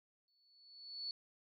sine tone with exponential growth, 4435 Hz, C#8, in tune, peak -38 dBFS, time 0.28-1.11 s, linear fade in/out 1 ms, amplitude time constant 180 ms, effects none

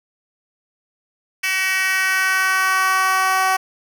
10% pulse tone with high-pass filter sweep, 378.2 Hz, F#4, 38 cents sharp, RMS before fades -18 dBFS, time 1.43-3.57 s, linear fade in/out 10 ms, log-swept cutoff 2300 to 810 Hz, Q 2.3, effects none

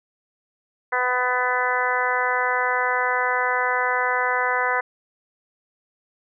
harmonic tone, 250 Hz, B3, 21 cents sharp, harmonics 2 / 3 / 4 / 5 / 6 / 7 / 8, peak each -28 / -28 / -25 / -29 / -26 / -27 / -28 dBFS, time 0.92-4.81 s, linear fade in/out 10 ms, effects none

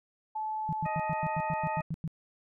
sine tone with pitch glide, 866 to 877.6 Hz, A5 to A5, -28 to -5 cents, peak -31 dBFS, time 0.35-1.81 s, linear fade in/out 10 ms, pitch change +23 cents, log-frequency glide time 0.98-1.23 s
sine tone bursts, 160.9 Hz, E3, 42 cents flat, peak -30 dBFS, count 11, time 0.69-2.077 s, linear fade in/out 0 ms, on 37 ms, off 98 ms
harmonic tone, 625 Hz, D#5, 8 cents sharp, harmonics 1 / 2 / 3 / 4, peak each -37 / -41 / -42 / -44 dBFS, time 0.85-1.82 s, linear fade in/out 10 ms
effects none

